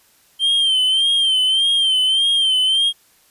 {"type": "tone with vibrato", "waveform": "triangle", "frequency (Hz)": 3136, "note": "G7", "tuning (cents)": 0, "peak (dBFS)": -12, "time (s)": [0.39, 2.93], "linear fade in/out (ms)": 50, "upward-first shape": "sine", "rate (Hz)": 1.7, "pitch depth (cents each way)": 64, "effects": ["white hiss -55 dBFS RMS until 3.3 s", "resampled to 32000 Hz"]}